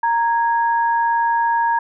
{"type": "tone pair together", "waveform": "sine", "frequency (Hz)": [929.4, 1656], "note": ["A#5", "G#6"], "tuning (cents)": [-5, -5], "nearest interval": "minor seventh", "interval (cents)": 1000, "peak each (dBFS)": [-15, -24], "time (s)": [0.03, 1.79], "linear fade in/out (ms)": 5, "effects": []}